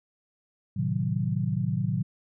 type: chord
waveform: sine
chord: A diminished seventh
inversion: none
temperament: equal with one note detuned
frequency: 111.41 / 130.81 / 155.56 / 185 Hz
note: A2 / C3 / Eb3 / Gb3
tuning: +22 / 0 / 0 / 0 cents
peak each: -30 dBFS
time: 0.76-2.03 s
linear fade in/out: 10 ms
effects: none